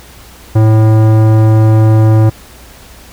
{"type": "tone with tanh clipping", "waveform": "sine", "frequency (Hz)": 109.6, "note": "A2", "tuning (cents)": -6, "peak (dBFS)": -6, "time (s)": [0.55, 2.3], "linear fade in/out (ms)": 10, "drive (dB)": 17, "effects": ["added 60 Hz sine -39 dBFS peak until 3.12 s", "pink hiss -37 dBFS RMS until 3.12 s"]}